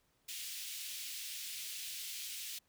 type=high-pass noise; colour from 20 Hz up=pink; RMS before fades=-44 dBFS; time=0.28-2.59 s; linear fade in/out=10 ms; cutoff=2600 Hz; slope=24 dB/octave; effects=pink hiss -75 dBFS RMS until 2.68 s